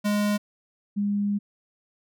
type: tone pair in turn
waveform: square / sine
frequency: 207 / 203.6 Hz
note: G#3 / G#3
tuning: -5 / -34 cents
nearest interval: unison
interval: 29 cents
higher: first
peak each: -22 dBFS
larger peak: neither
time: 0.04-0.38 / 0.96-1.39 s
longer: second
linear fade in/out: 20 ms
effects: none